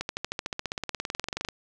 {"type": "accelerating click train", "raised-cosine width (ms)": 0.2, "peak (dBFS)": -13, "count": 27, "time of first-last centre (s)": [0.01, 1.487], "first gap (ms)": 81, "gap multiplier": 0.97, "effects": []}